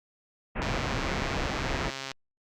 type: low-pass noise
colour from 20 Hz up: pink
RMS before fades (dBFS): -31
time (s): 0.55-1.91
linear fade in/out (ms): 20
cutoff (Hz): 2600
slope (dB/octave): 48
type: click train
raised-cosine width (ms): 0.2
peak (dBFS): -18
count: 203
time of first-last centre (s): 0.62-2.116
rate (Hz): 135
effects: Opus 48 kbps